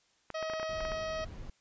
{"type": "clicks", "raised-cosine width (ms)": 0.5, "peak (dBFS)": -25, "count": 9, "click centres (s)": [0.303, 0.427, 0.499, 0.536, 0.598, 0.63, 0.806, 0.852, 0.919]}
{"type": "harmonic tone", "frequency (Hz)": 635, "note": "D#5", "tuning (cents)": 35, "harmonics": [1, 2, 3, 4, 5, 6, 7, 8, 9], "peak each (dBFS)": [-35, -42, -45, -49, -49, -55, -53, -53, -53], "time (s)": [0.34, 1.25], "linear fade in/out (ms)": 10}
{"type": "noise", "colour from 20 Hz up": "brown", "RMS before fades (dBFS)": -44, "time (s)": [0.69, 1.5], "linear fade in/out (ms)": 5}
{"effects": ["white hiss -70 dBFS RMS until 1.6 s", "resampled to 16000 Hz"]}